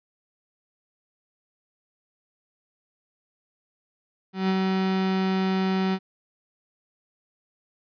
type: tone with ADSR envelope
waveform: 35% pulse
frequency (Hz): 189.5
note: F#3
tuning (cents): +42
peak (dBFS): -18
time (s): 4.33-5.99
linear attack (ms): 160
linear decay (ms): 39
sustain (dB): -2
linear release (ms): 56
effects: resampled to 11025 Hz